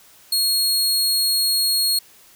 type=tone; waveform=sawtooth; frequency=4300 Hz; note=C8; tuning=47 cents sharp; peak=-14 dBFS; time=0.32-1.99 s; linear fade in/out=5 ms; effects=white hiss -50 dBFS RMS until 2.35 s